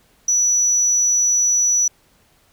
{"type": "tone", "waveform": "sine", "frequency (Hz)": 5910, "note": "F#8", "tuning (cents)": -3, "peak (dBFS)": -12, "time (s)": [0.28, 1.88], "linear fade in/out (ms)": 5, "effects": ["tanh soft clip ceiling -11 dBFS", "pink hiss -57 dBFS RMS until 2.52 s"]}